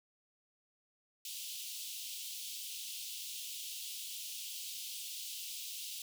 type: high-pass noise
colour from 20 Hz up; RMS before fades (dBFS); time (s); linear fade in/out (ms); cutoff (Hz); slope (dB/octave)
pink; -44; 1.25-6.02; 2; 2800; 48
effects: none